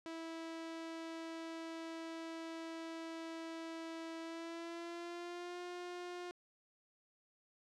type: tone with pitch glide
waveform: sawtooth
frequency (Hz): 327.4 to 355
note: E4 to F4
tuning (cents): -12 to +28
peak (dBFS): -40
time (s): 0.06-6.31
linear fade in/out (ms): 0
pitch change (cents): +140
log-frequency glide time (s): 4.21-5.59
effects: low-pass 6000 Hz 12 dB/octave